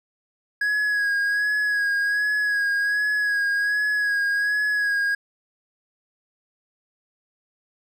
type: tone with vibrato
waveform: triangle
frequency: 1661.2 Hz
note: G#6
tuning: in tune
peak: -18 dBFS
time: 0.61-5.15 s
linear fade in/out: 5 ms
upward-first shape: sine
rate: 1.3 Hz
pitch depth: 32 cents each way
effects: none